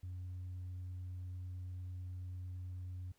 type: tone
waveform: sine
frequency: 90.9 Hz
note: F#2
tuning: 30 cents flat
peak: -40 dBFS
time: 0.03-3.12 s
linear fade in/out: 5 ms
effects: tanh soft clip ceiling -40 dBFS + pink hiss -75 dBFS RMS until 3.18 s